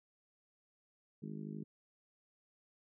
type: harmonic tone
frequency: 51.91 Hz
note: G#1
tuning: in tune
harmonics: 3 / 4 / 5 / 6 / 7 / 8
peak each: -46 / -45 / -53 / -52 / -56 / -56 dBFS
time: 1.22-1.64 s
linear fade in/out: 10 ms
effects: none